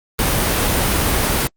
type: noise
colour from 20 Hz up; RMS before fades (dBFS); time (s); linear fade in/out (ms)
pink; -17; 0.19-1.47; 0
effects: Opus 32 kbps